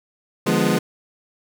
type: chord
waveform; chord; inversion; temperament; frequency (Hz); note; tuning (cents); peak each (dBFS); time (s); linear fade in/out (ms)
25% pulse; D diminished seventh; none; equal with one note detuned; 150.09 / 174.61 / 207.7 / 246.9; D3 / F3 / Ab3 / Cb4; +38 / 0 / 0 / 0; -21 / -18 / -17 / -19; 0.46-0.79; 10
effects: none